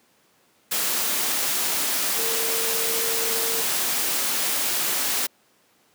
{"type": "tone in noise", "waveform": "sine", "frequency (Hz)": 455.3, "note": "A#4", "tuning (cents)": -41, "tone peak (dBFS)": -31, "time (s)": [2.18, 3.62], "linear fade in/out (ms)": 10, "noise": "white", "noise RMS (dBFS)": -24, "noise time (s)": [0.71, 5.27], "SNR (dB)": -10, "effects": ["pink hiss -61 dBFS RMS until 5.94 s", "high-pass 200 Hz 12 dB/octave"]}